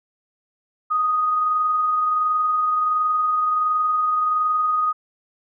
sine tone with amplitude modulation, 1244.5 Hz, D#6, in tune, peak -16 dBFS, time 0.9-4.93 s, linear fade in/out 20 ms, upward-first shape sine, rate 21.4 Hz, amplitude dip 25%, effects none

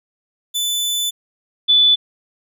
sawtooth / sine tone pair in turn, 3500 / 3480 Hz, A7 / A7, -10 / -20 cents, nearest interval unison, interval 10 cents, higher first, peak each -15 / -9 dBFS, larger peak second, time 0.54-1.11 / 1.68-1.96 s, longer first, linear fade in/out 20 ms, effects none

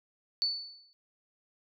sine tone with exponential decay, 4481 Hz, C#8, 18 cents sharp, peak -24 dBFS, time 0.42-0.93 s, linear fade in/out 0 ms, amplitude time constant 110 ms, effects none

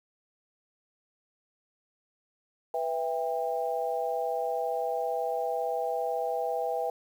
sine chord, E minor, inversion second, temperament equal with one note detuned, 493.9 / 659.3 / 797.2 Hz, B4 / E5 / G5, 0 / 0 / +29 cents, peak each -32 dBFS, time 2.74-6.9 s, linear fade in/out 2 ms, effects 9-bit

